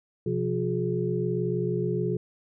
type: tone cluster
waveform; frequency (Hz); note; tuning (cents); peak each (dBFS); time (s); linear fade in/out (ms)
sine; 128.4 / 175.1 / 362.2 / 420.9; C3 / F3 / F#4 / G#4; -32 / +5 / -37 / +23; -30; 0.26-2.17; 5
effects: none